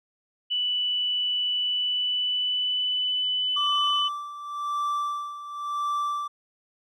sine tone with pitch glide, 2969 to 3003 Hz, F#7 to F#7, +5 to +25 cents, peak -23 dBFS, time 0.5-4.09 s, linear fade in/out 20 ms, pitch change +20 cents, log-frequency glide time 1.54-3.53 s
triangle tone with tremolo, 1169 Hz, D6, 8 cents flat, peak -22 dBFS, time 3.56-6.28 s, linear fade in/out 10 ms, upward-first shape sine, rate 0.94 Hz, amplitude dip 75%
effects none

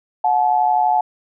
sine tone pair together, 730.1 / 862 Hz, F#5 / A5, -23 / -36 cents, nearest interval minor third, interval 287 cents, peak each -16 dBFS, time 0.24-1.01 s, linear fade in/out 5 ms, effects none

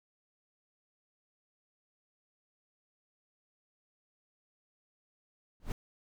brown noise with exponential growth, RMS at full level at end -27 dBFS, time 5.6-5.72 s, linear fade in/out 1 ms, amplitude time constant 26 ms, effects none

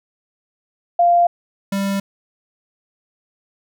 sine / square tone pair in turn, 695 / 197.18 Hz, F5 / G3, -9 / +10 cents, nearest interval octave + minor seventh, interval 2181 cents, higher first, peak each -10 / -19 dBFS, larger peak first, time 0.99-1.27 / 1.72-2 s, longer neither, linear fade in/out 5 ms, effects none

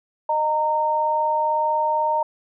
sine tone pair together, 614.4 / 921 Hz, D#5 / A#5, -22 / -21 cents, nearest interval perfect fifth, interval 701 cents, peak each -24 / -19 dBFS, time 0.29-2.23 s, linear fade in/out 5 ms, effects none

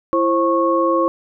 sine tone cluster, 335.3 / 531 / 1099 Hz, E4 / C5 / C#6, +30 / +25 / -15 cents, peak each -18 dBFS, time 0.13-1.08 s, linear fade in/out 0 ms, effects none

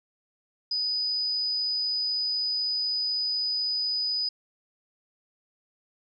sine tone, 4978 Hz, D#8, in tune, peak -25 dBFS, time 0.71-4.29 s, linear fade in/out 5 ms, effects none

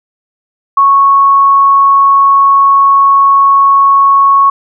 sine tone, 1105 Hz, C#6, 6 cents flat, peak -3 dBFS, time 0.77-4.5 s, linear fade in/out 5 ms, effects none

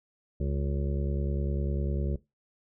harmonic tone, 70 Hz, C#2, 18 cents sharp, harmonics 1 / 2 / 3 / 5 / 6 / 7 / 8, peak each -29 / -32 / -37 / -39 / -41 / -47 / -44 dBFS, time 0.4-2.16 s, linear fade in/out 5 ms, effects noise-tail reverb RT60 0.2 s tail -18 dB re dry

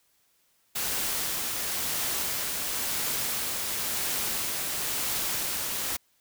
white noise with tremolo, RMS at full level -29 dBFS, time 0.75-5.97 s, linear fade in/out 10 ms, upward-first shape triangle, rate 0.96 Hz, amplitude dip 25%, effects white hiss -68 dBFS RMS until 6.2 s

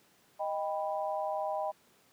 sine chord, Eb augmented, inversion none, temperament equal with one note detuned, 622.3 / 789.9 / 987.8 Hz, Eb5 / G5 / B5, 0 / +13 / 0 cents, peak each -34 / -35 / -39 dBFS, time 0.39-1.72 s, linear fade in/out 20 ms, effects pink hiss -65 dBFS RMS until 2.12 s + high-pass 150 Hz 12 dB/octave

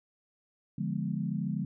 sine chord, D diminished seventh, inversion none, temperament equal, 146.83 / 174.61 / 207.7 / 246.9 Hz, D3 / F3 / Ab3 / Cb4, 0 / 0 / 0 / 0 cents, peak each -35 / -34 / -34 / -40 dBFS, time 0.78-1.65 s, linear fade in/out 5 ms, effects none

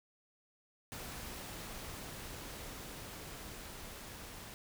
pink noise with level ramp, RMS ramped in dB -45 to -49 dBFS, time 0.92-4.54 s, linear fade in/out 0 ms, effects none

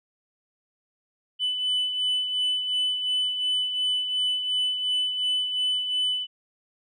sine beating tone pair, 2998 / 3000.8 Hz, F#7 / F#7, +22 / +24 cents, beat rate 2.8 Hz, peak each -22 / -30 dBFS, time 1.39-6.27 s, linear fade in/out 50 ms, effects tanh soft clip ceiling -20 dBFS

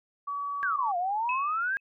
sine tone, 1138 Hz, C#6, 45 cents sharp, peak -30 dBFS, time 0.27-0.92 s, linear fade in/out 10 ms
sine exponential two-way sweep, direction down then up, 1646 to 688 to 1646 Hz, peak -26 dBFS, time 0.63-1.77 s, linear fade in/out 0 ms, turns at 0.97 s
sine tone with exponential decay, 2573 Hz, E7, 43 cents flat, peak -28 dBFS, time 1.29-1.8 s, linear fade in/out 2 ms, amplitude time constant 110 ms
effects none

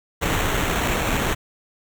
pink noise with sample-and-hold, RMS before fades -22 dBFS, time 0.21-1.35 s, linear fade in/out 20 ms, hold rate 4900 Hz, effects none

